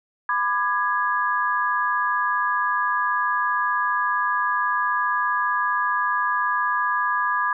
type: chord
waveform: sine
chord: G# diminished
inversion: first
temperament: just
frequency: 996.7 / 1196.1 / 1661.2 Hz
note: B5 / D6 / G#6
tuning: +16 / +31 / 0 cents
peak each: -24 dBFS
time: 0.29-7.53 s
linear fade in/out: 2 ms
effects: none